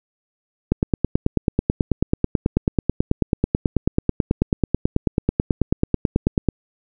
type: click train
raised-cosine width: 3 ms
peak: -3 dBFS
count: 54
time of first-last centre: 0.72-6.487 s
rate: 9.19 Hz
effects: none